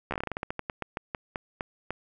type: slowing click train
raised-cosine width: 0.5 ms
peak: -16 dBFS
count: 20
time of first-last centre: 0.11-1.906 s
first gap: 13 ms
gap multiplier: 1.19
effects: none